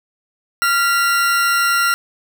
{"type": "tone pair together", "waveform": "40% pulse", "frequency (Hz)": [1386, 1949.9], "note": ["F6", "B6"], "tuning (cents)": [-14, -23], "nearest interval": "tritone", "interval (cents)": 591, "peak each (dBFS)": [-13, -23], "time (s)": [0.62, 1.94], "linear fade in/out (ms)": 0, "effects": []}